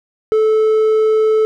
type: tone with hard clipping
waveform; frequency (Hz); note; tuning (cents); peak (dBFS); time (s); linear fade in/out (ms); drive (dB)
sine; 435.9; A4; -16; -11; 0.32-1.45; 0; 3
effects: none